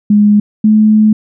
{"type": "tone pair in turn", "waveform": "sine", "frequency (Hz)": [207.7, 214.9], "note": ["G#3", "A3"], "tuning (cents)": [0, -41], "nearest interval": "minor second", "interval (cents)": 59, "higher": "second", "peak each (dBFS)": -4, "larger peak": "neither", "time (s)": [[0.1, 0.4], [0.64, 1.13]], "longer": "second", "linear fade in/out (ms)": 5, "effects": []}